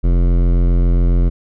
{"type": "tone with hard clipping", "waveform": "sine", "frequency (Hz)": 43.65, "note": "F1", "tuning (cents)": 0, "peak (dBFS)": -12, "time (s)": [0.03, 1.3], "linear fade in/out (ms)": 20, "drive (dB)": 16, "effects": []}